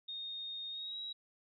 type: tone with pitch glide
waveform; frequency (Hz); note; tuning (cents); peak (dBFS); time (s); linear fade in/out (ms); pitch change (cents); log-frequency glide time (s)
sine; 3696 to 3855; A#7 to B7; -16 to -43; -40; 0.08-1.13; 10; +73; 0.7-0.98
effects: none